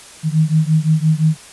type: beating tone pair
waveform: sine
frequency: 154.7 / 160.5 Hz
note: D#3 / E3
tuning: -10 / -46 cents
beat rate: 5.8 Hz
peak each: -14 / -15 dBFS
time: 0.23-1.37 s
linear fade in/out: 50 ms
effects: white hiss -39 dBFS RMS until 1.52 s + resampled to 24000 Hz